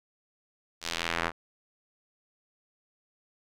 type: tone with band-pass filter sweep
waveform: sawtooth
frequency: 83.9 Hz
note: E2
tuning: 31 cents sharp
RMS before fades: -32 dBFS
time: 0.81-1.32 s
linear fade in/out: 50 ms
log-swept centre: 5200 to 1300 Hz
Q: 1.1
effects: none